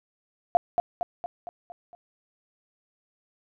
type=tone with echo; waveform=sine; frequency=700 Hz; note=F5; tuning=4 cents sharp; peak=-14 dBFS; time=0.55-0.57 s; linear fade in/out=0 ms; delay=230 ms; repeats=6; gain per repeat=-5 dB; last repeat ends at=1.95 s; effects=none